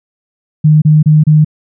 sine tone bursts, 153.2 Hz, D#3, 27 cents flat, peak -3 dBFS, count 4, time 0.64-1.447 s, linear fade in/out 10 ms, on 180 ms, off 29 ms, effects none

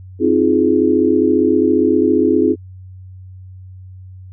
sine chord, F minor seventh, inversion second, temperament just, 261.9 / 314.3 / 349.2 / 419.1 Hz, C4 / Eb4 / F4 / Ab4, +2 / +18 / 0 / +16 cents, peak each -16 dBFS, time 0.19-2.56 s, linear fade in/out 50 ms, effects added 93 Hz sine -33 dBFS peak until 4.32 s

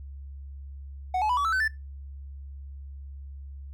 triangle tone with pitch steps, 740 / 855 / 987.8 / 1141.2 / 1318.5 / 1523.4 / 1760 Hz, F#5 / A5 / B5 / C#6 / E6 / G6 / A6, 0 / -50 / 0 / +50 / 0 / -50 / 0 cents, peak -21 dBFS, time 1.14-1.679 s, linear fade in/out 5 ms, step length 77 ms, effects noise-tail reverb RT60 0.2 s tail -19 dB re dry + added 69 Hz sine -38 dBFS peak until 3.73 s

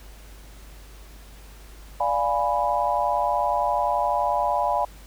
sine chord, D diminished seventh, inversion none, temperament equal, 587.3 / 698.5 / 830.6 / 987.8 Hz, D5 / F5 / Ab5 / Cb6, 0 / 0 / 0 / 0 cents, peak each -27 / -26 / -25 / -25 dBFS, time 2-4.85 s, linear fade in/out 5 ms, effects added 50 Hz sine -43 dBFS peak until 5.06 s + pink hiss -50 dBFS RMS until 5.06 s

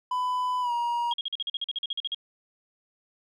triangle tone with pitch glide, 1000 to 949.9 Hz, B5 to A#5, +21 to +32 cents, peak -23 dBFS, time 0.11-1.13 s, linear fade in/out 5 ms, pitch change -89 cents, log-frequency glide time 0.61-0.72 s
sine tone bursts, 3269 Hz, G#7, 28 cents flat, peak -27 dBFS, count 15, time 1.11-2.146 s, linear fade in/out 2 ms, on 28 ms, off 44 ms
effects none

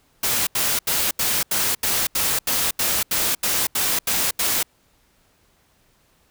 white noise bursts, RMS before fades -21 dBFS, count 14, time 0.23-4.63 s, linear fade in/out 5 ms, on 240 ms, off 80 ms, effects pink hiss -61 dBFS RMS until 6.3 s

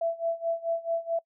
sine tone with tremolo, 667 Hz, E5, 20 cents sharp, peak -23 dBFS, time 0.01-1.19 s, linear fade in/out 5 ms, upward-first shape sine, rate 4.6 Hz, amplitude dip 90%, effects noise-tail reverb RT60 0.1 s tail -23 dB re dry

